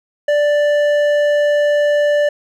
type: tone with hard clipping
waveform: sine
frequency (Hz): 587.3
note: D5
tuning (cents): 0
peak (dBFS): -13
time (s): 0.28-2.29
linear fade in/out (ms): 5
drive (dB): 8
effects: none